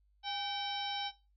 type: harmonic tone with a mistuned harmonic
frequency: 770 Hz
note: G5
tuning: 31 cents flat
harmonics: 1 / 2 / 3 / 4 / 5 / 6 / 7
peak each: -38 / -47 / -47 / -41 / -42 / -52 / -46 dBFS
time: 0.23-1.12 s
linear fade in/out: 50 ms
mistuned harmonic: 1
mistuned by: +87 cents
effects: noise-tail reverb RT60 0.3 s tail -19 dB re dry + added 50 Hz sine -67 dBFS peak until 1.36 s